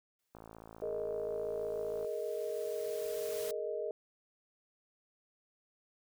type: noise with exponential growth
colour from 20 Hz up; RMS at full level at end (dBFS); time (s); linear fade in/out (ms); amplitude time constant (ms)
white; -44; 0.19-3.51; 2; 720
type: click train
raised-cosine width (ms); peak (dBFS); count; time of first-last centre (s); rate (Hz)
1; -36; 95; 0.35-2.047; 55.4
type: chord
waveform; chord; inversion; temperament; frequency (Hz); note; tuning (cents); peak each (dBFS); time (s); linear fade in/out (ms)
sine; Ab suspended second; none; equal with one note detuned; 419.9 / 466.2 / 622.3; Ab4 / Bb4 / Eb5; +19 / 0 / 0; -39 / -39 / -39; 0.82-3.91; 2
effects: none